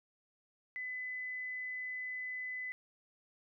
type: tone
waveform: sine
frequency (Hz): 2009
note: B6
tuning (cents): +29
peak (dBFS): -38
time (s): 0.76-2.72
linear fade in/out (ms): 0
effects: none